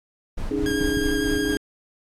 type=noise with tremolo; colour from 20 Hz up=brown; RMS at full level=-28 dBFS; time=0.37-1.57 s; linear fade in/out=10 ms; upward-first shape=sine; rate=4.5 Hz; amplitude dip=45%
type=chord; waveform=sine; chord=C# suspended second; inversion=none; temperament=equal with one note detuned; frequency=281.9 / 311.1 / 415.3 Hz; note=C#4 / D#4 / G#4; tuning=+29 / 0 / 0 cents; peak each=-26 dBFS; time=0.51-1.57 s; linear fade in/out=2 ms
type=tone with vibrato; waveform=sawtooth; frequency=1623 Hz; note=G#6; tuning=40 cents flat; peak=-24 dBFS; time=0.66-1.57 s; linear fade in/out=0 ms; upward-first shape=square; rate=11 Hz; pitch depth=10 cents each way
type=clicks; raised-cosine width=5 ms; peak=-17 dBFS; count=3; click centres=0.662 / 0.812 / 0.972 s
effects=low-pass 12000 Hz 12 dB/octave + AAC 64 kbps